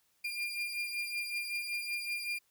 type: beating tone pair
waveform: 35% pulse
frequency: 2402 / 2407.3 Hz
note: D7 / D7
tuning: +38 / +42 cents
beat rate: 5.3 Hz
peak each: -34 / -39 dBFS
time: 0.24-2.39 s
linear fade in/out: 10 ms
effects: white hiss -73 dBFS RMS until 2.5 s